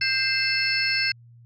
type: tone cluster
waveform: sine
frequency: 1575 / 2085 / 2638 / 4364 / 5260 Hz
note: G6 / C7 / E7 / C#8 / E8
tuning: +8 / -7 / +1 / -28 / -5 cents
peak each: -27 dBFS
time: 0.01-1.12 s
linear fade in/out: 5 ms
effects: tanh soft clip ceiling -10 dBFS + added 118 Hz sine -47 dBFS peak until 1.45 s